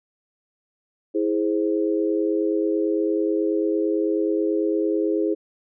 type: chord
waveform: sine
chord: E augmented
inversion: none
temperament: equal with one note detuned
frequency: 326.2 / 415.3 / 523.3 Hz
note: E4 / G#4 / B#4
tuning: -18 / 0 / 0 cents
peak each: -22 / -23 / -28 dBFS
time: 1.14-5.35 s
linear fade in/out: 20 ms
effects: none